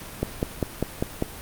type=click train; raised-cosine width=2 ms; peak=-9 dBFS; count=6; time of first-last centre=0.23-1.224 s; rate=5.03 Hz; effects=pink hiss -39 dBFS RMS until 1.41 s + Opus 32 kbps